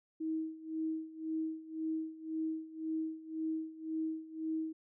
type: tone with tremolo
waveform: sine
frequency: 318.4 Hz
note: D#4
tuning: 40 cents sharp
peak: -32 dBFS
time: 0.2-4.73 s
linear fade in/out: 10 ms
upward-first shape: sine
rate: 1.9 Hz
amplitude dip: 85%
effects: none